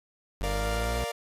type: linear sweep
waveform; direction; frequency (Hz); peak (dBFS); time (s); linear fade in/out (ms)
40% pulse; up; 46.85 to 61.74; -28; 0.41-1.04; 0
type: chord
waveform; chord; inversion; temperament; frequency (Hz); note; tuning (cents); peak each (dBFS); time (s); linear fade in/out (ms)
sawtooth; Bb major; none; equal; 466.2 / 587.3 / 698.5; Bb4 / D5 / F5; 0 / 0 / 0; -31; 0.43-1.12; 10
effects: resampled to 32000 Hz